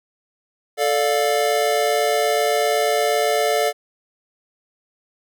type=chord; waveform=square; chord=D minor; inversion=second; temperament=just; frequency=440.5 / 587.3 / 704.8 Hz; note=A4 / D5 / F5; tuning=+2 / 0 / +16 cents; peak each=-22 dBFS; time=0.77-3.73 s; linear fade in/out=50 ms; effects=none